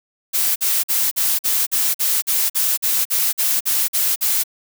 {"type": "noise bursts", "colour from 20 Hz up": "blue", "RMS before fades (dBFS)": -18, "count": 15, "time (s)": [0.33, 4.438], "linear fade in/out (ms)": 20, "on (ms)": 230, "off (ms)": 47, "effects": []}